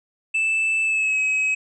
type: tone with pitch glide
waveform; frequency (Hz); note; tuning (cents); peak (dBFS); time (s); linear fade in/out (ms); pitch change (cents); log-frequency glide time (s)
triangle; 2637 to 2550; E7 to D#7; 0 to +42; -17; 0.34-1.55; 10; -58; 0.83-1.2
effects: resampled to 24000 Hz